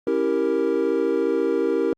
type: chord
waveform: triangle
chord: C# diminished seventh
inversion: none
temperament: equal with one note detuned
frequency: 274.6 / 329.6 / 392 / 466.2 Hz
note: C#4 / E4 / G4 / Bb4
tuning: -16 / 0 / 0 / 0 cents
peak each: -26 / -23 / -22 / -21 dBFS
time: 0.07-1.93 s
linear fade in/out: 2 ms
effects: Opus 48 kbps